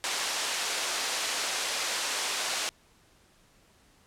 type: band-pass noise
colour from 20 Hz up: white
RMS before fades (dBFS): -31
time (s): 0.04-2.69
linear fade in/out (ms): 0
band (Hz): 450 to 6700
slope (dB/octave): 12
effects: pink hiss -62 dBFS RMS until 4.06 s + low-pass 11000 Hz 12 dB/octave